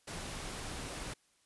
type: noise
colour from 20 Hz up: pink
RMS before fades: -42 dBFS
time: 0.07-1.14 s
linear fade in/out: 10 ms
effects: white hiss -71 dBFS RMS until 1.45 s + resampled to 24000 Hz